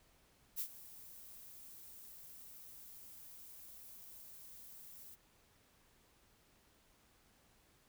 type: noise with ADSR envelope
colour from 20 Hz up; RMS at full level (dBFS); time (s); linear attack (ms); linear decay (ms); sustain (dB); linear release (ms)
violet; -38; 0.56-5.16; 38; 75; -17; 25
effects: pink hiss -70 dBFS RMS until 7.88 s